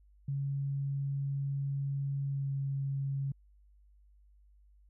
sine tone with pitch glide, 139 to 137.64 Hz, C#3 to C#3, +5 to -12 cents, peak -31 dBFS, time 0.28-3.32 s, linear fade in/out 5 ms, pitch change -17 cents, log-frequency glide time 2.27-2.5 s, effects added 50 Hz sine -59 dBFS peak until 4.89 s

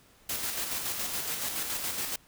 white noise with tremolo, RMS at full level -32 dBFS, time 0.29-2.16 s, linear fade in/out 5 ms, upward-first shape square, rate 7.1 Hz, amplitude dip 35%, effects pink hiss -60 dBFS RMS until 2.27 s

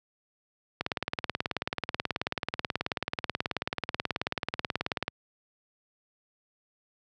click train, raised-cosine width 0.3 ms, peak -12 dBFS, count 80, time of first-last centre 0.81-5.08 s, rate 18.5 Hz, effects high-pass 80 Hz 12 dB/octave

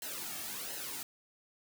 white noise with flanger, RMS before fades -41 dBFS, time 0.02-1.03 s, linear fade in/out 2 ms, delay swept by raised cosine 0.85 to 2.05 ms, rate 1.4 Hz, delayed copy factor -0.65, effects none

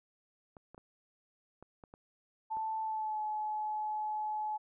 clicks, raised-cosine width 1 ms, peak -37 dBFS, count 7, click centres 0.568 / 0.746 / 0.779 / 1.626 / 1.838 / 1.939 / 2.57 s
sine tone with pitch glide, 880 to 854 Hz, A5 to G#5, 0 to +48 cents, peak -33 dBFS, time 2.5-4.58 s, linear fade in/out 20 ms, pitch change -52 cents, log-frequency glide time 2.82-3.21 s
effects none

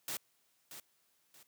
white noise with echo, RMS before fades -39 dBFS, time 0.08-0.17 s, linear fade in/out 2 ms, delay 630 ms, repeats 2, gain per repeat -10 dB, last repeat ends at 1.43 s, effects white hiss -74 dBFS RMS until 1.47 s + high-pass 100 Hz 12 dB/octave

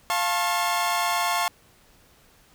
sawtooth chord, F augmented, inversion none, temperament equal with one note detuned, 698.5 / 880 / 1082.2 Hz, F5 / A5 / C#6, 0 / 0 / -42 cents, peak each -23 / -24 / -22 dBFS, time 0.1-1.48 s, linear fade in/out 0 ms, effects pink hiss -57 dBFS RMS until 2.54 s

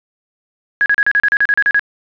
sine tone bursts, 1661.2 Hz, G#6, in tune, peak -9 dBFS, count 12, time 0.81-1.794 s, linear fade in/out 0 ms, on 49 ms, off 36 ms, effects resampled to 11025 Hz + 7-bit

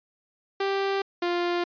sawtooth tone pair in turn, 392.3 / 349.5 Hz, G4 / F4, +1 / +1 cents, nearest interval major second, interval 200 cents, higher first, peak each -20 dBFS, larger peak neither, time 0.6-1.02 / 1.22-1.64 s, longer neither, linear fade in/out 5 ms, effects resampled to 11025 Hz

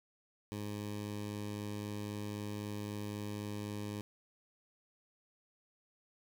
15% pulse tone with notch filter, 103.83 Hz, G#2, in tune, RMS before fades -41 dBFS, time 0.52-4.01 s, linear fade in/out 0 ms, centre 1400 Hz, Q 1.6, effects none

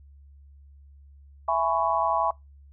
sine chord, C# minor seventh, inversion first, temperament just, 665.2 / 831.5 / 997.9 / 1108.7 Hz, E5 / G#5 / B5 / C#6, +16 / +2 / +18 / 0 cents, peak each -27 dBFS, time 1.48-2.31 s, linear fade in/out 5 ms, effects noise-tail reverb RT60 0.2 s tail -24 dB re dry + added 70 Hz sine -48 dBFS peak until 2.72 s

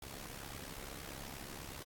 pink noise with amplitude modulation, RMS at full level -45 dBFS, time 0.02-1.83 s, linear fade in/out 5 ms, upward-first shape sine, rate 68.4 Hz, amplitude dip 75%, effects AAC 64 kbps

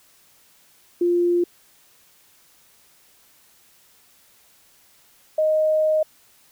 sine tone pair in turn, 349.2 / 622.2 Hz, F4 / D#5, 0 / 0 cents, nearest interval minor seventh, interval 1000 cents, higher second, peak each -16 / -16 dBFS, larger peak neither, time 1.01-1.44 / 5.38-6.03 s, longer second, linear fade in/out 5 ms, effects white hiss -56 dBFS RMS until 6.51 s

